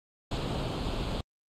pink noise with comb filter, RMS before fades -31 dBFS, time 0.31-1.21 s, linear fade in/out 5 ms, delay 0.26 ms, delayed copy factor +0.65, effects low-pass 4000 Hz 12 dB/octave + Opus 48 kbps

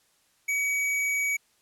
square tone, 2267 Hz, C#7, 38 cents sharp, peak -25 dBFS, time 0.48-1.37 s, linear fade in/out 10 ms, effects white hiss -66 dBFS RMS until 1.61 s + low-pass 11000 Hz 12 dB/octave

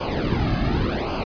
brown noise with flanger, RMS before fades -23 dBFS, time 0-1.24 s, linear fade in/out 10 ms, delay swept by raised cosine 0.52 to 2.12 ms, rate 0.88 Hz, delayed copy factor -0.9, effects resampled to 11025 Hz

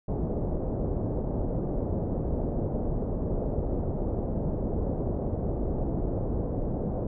pink low-pass noise, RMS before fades -29 dBFS, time 0.08-7.07 s, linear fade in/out 5 ms, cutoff 620 Hz, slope 24 dB/octave, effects none

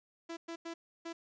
sawtooth tone bursts at uneven times, 333.6 Hz, E4, 21 cents sharp, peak -36 dBFS, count 4, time 0.29-0.37 / 0.48-0.56 / 0.65-0.74 / 1.05-1.13 s, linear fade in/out 10 ms, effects resampled to 16000 Hz + 11-bit

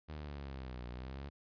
sawtooth exponential two-way sweep, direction down then up, 77.9 to 60 to 71.7 Hz, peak -39 dBFS, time 0.08-1.3 s, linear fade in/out 20 ms, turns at 0.88 s, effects resampled to 11025 Hz

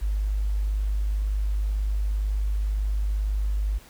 sine tone, 51 Hz, G#1, 31 cents flat, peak -22 dBFS, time 0.01-3.79 s, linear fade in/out 20 ms, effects pink hiss -51 dBFS RMS until 3.89 s

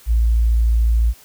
sine tone, 56.9 Hz, A#1, 41 cents flat, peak -12 dBFS, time 0.06-1.14 s, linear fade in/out 50 ms, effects white hiss -47 dBFS RMS until 1.24 s

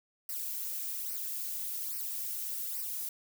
violet noise with flanger, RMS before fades -37 dBFS, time 0.29-3.09 s, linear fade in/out 2 ms, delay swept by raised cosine 0.28 to 3.08 ms, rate 1.2 Hz, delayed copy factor -0.9, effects none

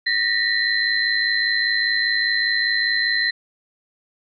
sine tone cluster, 1834 / 1939 / 4084 Hz, A#6 / B6 / C8, -29 / -32 / -43 cents, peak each -22 dBFS, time 0.06-3.31 s, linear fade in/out 10 ms, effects none

